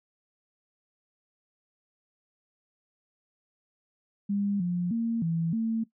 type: tone with pitch steps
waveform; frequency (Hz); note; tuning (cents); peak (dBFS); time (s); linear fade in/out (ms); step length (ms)
sine; 201.6 / 176.5 / 229.8 / 165.3 / 225.1; G3 / F3 / A#3 / E3 / A3; +49 / +19 / -25 / +5 / +40; -25; 4.29-5.84; 10; 310
effects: noise-tail reverb RT60 0.1 s tail -17 dB re dry